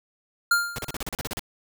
square tone with exponential decay, 1400 Hz, F6, 4 cents sharp, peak -16 dBFS, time 0.51-0.95 s, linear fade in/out 5 ms, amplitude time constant 94 ms
pink noise bursts, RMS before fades -31 dBFS, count 11, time 0.76-1.394 s, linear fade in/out 0 ms, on 24 ms, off 37 ms
effects none

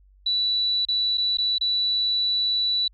sine tone with dropouts, 3951 Hz, B7, in tune, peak -20 dBFS, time 0.26-2.88 s, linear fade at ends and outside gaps 5 ms, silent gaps 0.852-0.885 / 1.174-1.179 / 1.372-1.384 / 1.583-1.61 s, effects added 48 Hz sine -52 dBFS peak until 2.93 s

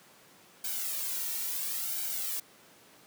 blue noise with flanger, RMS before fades -34 dBFS, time 0.64-2.4 s, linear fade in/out 5 ms, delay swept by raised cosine 1.3 to 2.19 ms, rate 0.73 Hz, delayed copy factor +0.8, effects pink hiss -57 dBFS RMS until 3.06 s + high-pass 200 Hz 12 dB/octave

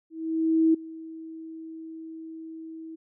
sine tone with ADSR envelope, 322.7 Hz, E4, 37 cents flat, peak -16 dBFS, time 0.1-2.96 s, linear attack 640 ms, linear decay 8 ms, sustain -21 dB, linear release 15 ms, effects none

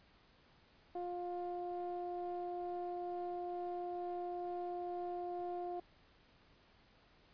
triangle ring-modulated tone, 176.3 Hz, F3, 17 cents sharp, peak -34 dBFS, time 0.95-5.8 s, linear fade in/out 5 ms, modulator 530 Hz, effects pink hiss -67 dBFS RMS until 7.33 s + resampled to 11025 Hz

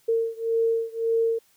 sine beating tone pair, 455.1 / 456.9 Hz, A#4 / A#4, -42 / -35 cents, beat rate 1.8 Hz, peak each -24 / -25 dBFS, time 0.08-1.39 s, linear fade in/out 10 ms, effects white hiss -62 dBFS RMS until 1.56 s

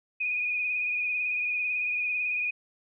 sine tone with vibrato, 2471 Hz, D#7, 13 cents flat, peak -26 dBFS, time 0.2-2.51 s, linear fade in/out 10 ms, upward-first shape triangle, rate 18 Hz, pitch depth 43 cents each way, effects none

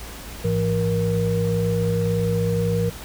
sine tone cluster, 107 / 168.9 / 471.9 Hz, A2 / E3 / A#4, -48 / +42 / +21 cents, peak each -23 dBFS, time 0.44-2.9 s, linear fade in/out 10 ms, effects added 56 Hz sine -38 dBFS peak until 3.04 s + pink hiss -38 dBFS RMS until 3.04 s

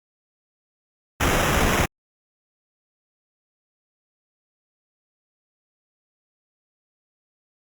pink noise with sample-and-hold, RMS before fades -20 dBFS, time 1.2-1.86 s, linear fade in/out 10 ms, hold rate 4410 Hz, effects Opus 48 kbps

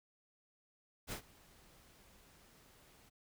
pink noise with ADSR envelope, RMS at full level -41 dBFS, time 1.07-3.1 s, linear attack 50 ms, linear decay 90 ms, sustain -23 dB, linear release 19 ms, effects none

